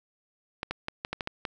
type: clicks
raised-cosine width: 0.3 ms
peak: -15 dBFS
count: 8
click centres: 0.631 / 0.71 / 0.884 / 1.049 / 1.13 / 1.208 / 1.274 / 1.452 s
effects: none